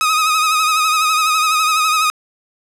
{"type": "tone with vibrato", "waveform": "sawtooth", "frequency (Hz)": 1259, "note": "D#6", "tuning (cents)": 20, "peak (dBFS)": -9, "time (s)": [0.01, 2.1], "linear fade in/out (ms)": 0, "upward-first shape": "sine", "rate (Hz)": 12, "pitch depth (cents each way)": 45, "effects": ["low-pass 12000 Hz 12 dB/octave", "8-bit"]}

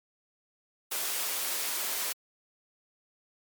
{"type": "high-pass noise", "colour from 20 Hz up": "white", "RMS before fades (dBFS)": -32, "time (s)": [0.91, 2.13], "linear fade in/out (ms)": 10, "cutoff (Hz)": 370, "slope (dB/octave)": 12, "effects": ["MP3 96 kbps"]}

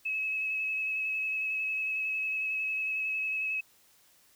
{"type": "tone with vibrato", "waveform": "sine", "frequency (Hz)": 2578, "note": "E7", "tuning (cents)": -39, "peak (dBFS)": -29, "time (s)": [0.05, 3.61], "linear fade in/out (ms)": 10, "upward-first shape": "square", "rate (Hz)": 11, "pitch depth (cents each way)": 14, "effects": ["white hiss -63 dBFS RMS until 4.35 s"]}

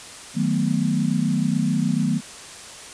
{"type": "chord", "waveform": "sine", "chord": "B dominant seventh", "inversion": "first", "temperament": "equal", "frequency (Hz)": [155.56, 185, 220, 246.9], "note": ["D#3", "F#3", "A3", "B3"], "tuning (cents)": [0, 0, 0, 0], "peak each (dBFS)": -24, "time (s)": [0.34, 2.21], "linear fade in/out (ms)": 50, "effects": ["white hiss -39 dBFS RMS until 2.93 s", "resampled to 22050 Hz"]}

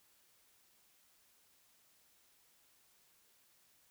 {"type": "silence", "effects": ["white hiss -70 dBFS RMS until 3.9 s"]}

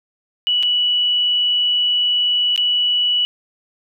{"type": "tone with dropouts", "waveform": "sine", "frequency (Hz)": 2947, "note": "F#7", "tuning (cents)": -8, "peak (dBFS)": -14, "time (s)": [0.47, 3.25], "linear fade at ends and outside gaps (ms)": 0, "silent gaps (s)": [[0.627, 0.632], [2.561, 2.577]], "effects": []}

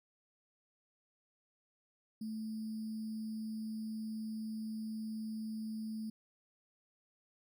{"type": "tone with sample-and-hold", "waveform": "sine", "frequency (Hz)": 219, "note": "A3", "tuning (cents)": -8, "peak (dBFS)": -38, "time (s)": [2.21, 6.1], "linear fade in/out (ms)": 5, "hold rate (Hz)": 4900, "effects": []}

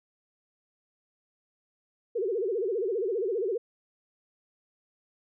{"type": "tone with vibrato", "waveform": "sine", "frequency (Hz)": 420, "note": "G#4", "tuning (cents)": 19, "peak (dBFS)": -26, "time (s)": [2.15, 3.58], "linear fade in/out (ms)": 10, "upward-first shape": "sine", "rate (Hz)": 15, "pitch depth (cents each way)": 240, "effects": []}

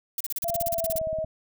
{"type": "noise bursts", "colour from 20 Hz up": "violet", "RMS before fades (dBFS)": -29, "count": 14, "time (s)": [0.18, 0.985], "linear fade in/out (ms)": 2, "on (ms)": 25, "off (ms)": 35}
{"type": "click train", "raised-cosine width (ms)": 5, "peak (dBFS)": -28, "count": 15, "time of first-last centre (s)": [0.44, 1.245], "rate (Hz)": 17.4}
{"type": "tone with pitch glide", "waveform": "sine", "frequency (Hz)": [679, 633.5], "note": ["F5", "D#5"], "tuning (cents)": [-49, 31], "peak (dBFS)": -26, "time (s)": [0.44, 1.25], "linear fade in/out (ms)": 10, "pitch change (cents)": -120, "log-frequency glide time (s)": [0.67, 1.1]}
{"effects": []}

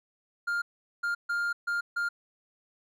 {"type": "tone bursts at uneven times", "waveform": "triangle", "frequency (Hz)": 1404, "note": "F6", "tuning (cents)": 9, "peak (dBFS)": -25, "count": 5, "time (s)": [[0.47, 0.62], [1.03, 1.15], [1.29, 1.53], [1.67, 1.81], [1.96, 2.09]], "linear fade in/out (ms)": 10, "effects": []}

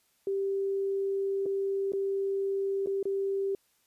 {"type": "tone with dropouts", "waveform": "sine", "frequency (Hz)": 392, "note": "G4", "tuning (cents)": 0, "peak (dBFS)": -27, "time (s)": [0.27, 3.55], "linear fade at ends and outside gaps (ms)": 2, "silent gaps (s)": [[1.458, 1.462], [1.921, 1.934], [2.861, 2.871], [3.029, 3.054]], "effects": ["white hiss -70 dBFS RMS until 3.86 s", "resampled to 32000 Hz"]}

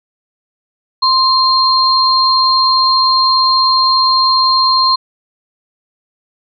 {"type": "tone pair together", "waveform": "sine", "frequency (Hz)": [1046.5, 4195], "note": ["C6", "C8"], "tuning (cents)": [0, 4], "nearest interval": "2 octaves", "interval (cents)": 2404, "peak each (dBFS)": -11, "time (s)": [1.02, 4.96], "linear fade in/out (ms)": 10, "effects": []}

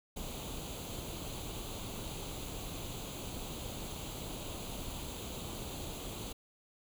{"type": "noise with comb filter", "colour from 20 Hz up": "pink", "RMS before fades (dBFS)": -42, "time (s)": [0.16, 6.33], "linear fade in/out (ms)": 10, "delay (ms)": 0.28, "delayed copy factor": 0.7, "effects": []}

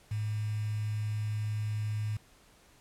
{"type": "tone with quantisation", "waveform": "sine", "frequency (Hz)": 106.6, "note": "G#2", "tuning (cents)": 46, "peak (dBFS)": -30, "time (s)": [0.11, 2.17], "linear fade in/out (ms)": 5, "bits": 8, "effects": ["pink hiss -61 dBFS RMS until 2.8 s", "low-pass 12000 Hz 12 dB/octave"]}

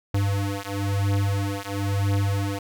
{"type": "beating tone pair", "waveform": "square", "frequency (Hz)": [99.1, 100.1], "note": ["G2", "G2"], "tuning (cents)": [19, 37], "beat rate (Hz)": 1, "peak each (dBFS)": -26, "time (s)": [0.14, 2.59], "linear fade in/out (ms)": 5, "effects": []}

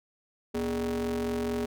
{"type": "ring-modulated tone", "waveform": "square", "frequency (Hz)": 87.31, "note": "F2", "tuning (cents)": 0, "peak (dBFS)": -26, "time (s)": [0.54, 1.66], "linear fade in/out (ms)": 10, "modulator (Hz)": 327, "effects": []}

